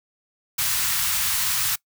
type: band-stop noise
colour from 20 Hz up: white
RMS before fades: -23 dBFS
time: 0.58-1.76 s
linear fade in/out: 10 ms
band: 150 to 970 Hz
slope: 24 dB/octave
effects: noise-tail reverb RT60 0.1 s tail -23 dB re dry